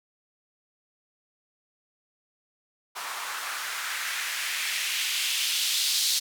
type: noise with band-pass filter sweep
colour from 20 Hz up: blue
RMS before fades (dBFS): -29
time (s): 2.95-6.2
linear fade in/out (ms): 20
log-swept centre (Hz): 1000 to 4400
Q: 1.8
effects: none